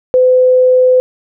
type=tone; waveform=sine; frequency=508 Hz; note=B4; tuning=49 cents sharp; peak=-5 dBFS; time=0.14-1 s; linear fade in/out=0 ms; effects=none